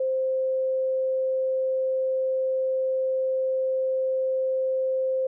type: tone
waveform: sine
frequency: 523.3 Hz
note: C5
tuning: in tune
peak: -22 dBFS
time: 0-5.27 s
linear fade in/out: 5 ms
effects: none